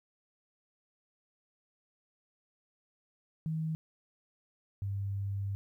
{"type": "tone pair in turn", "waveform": "sine", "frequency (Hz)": [159, 99.16], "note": ["D#3", "G2"], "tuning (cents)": [38, 20], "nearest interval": "minor sixth", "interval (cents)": 818, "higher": "first", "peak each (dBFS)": [-31, -32], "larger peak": "first", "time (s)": [[3.46, 3.75], [4.82, 5.55]], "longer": "second", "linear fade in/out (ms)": 0, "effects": ["12-bit"]}